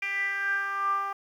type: tone with band-pass filter sweep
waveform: 10% pulse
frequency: 395.9 Hz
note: G4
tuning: 17 cents sharp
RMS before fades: -29 dBFS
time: 0.02-1.13 s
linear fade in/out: 5 ms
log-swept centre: 2300 to 1000 Hz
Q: 8.8
effects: 10-bit